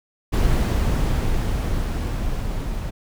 brown noise with level ramp, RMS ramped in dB -17 to -27 dBFS, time 0.32-2.91 s, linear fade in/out 20 ms, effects none

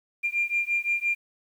sine beating tone pair, 2390 / 2395.8 Hz, D7 / D7, +30 / +34 cents, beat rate 5.8 Hz, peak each -26 dBFS, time 0.23-1.15 s, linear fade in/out 20 ms, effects tanh soft clip ceiling -16 dBFS + 9-bit

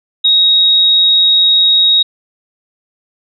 sine tone, 3779 Hz, A#7, 23 cents sharp, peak -6 dBFS, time 0.24-2.03 s, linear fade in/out 10 ms, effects none

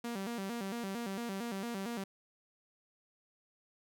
sawtooth tone with vibrato, 214.1 Hz, A3, 47 cents flat, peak -33 dBFS, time 0.04-2.04 s, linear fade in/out 5 ms, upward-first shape square, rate 4.4 Hz, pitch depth 170 cents each way, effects none

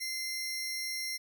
sawtooth tone pair together, 2076 / 5550 Hz, C7 / F8, -14 / -12 cents, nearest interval octave + perfect fourth, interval 1702 cents, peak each -34 / -34 dBFS, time 0-1.18 s, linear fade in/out 20 ms, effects none

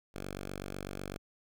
5% pulse tone, 48 Hz, G1, 36 cents flat, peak -28 dBFS, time 0.14-1.18 s, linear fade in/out 10 ms, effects none

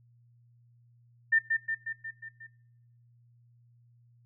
sine tone with echo, 1802 Hz, A6, 41 cents sharp, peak -20 dBFS, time 1.32-1.39 s, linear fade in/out 10 ms, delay 180 ms, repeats 6, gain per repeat -4 dB, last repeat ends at 2.47 s, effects noise-tail reverb RT60 0.9 s tail -24 dB re dry + added 119 Hz sine -59 dBFS peak until 4.25 s

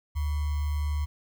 sine tone with sample-and-hold, 74 Hz, D2, 14 cents sharp, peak -25 dBFS, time 0.15-1.06 s, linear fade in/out 20 ms, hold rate 1050 Hz, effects none

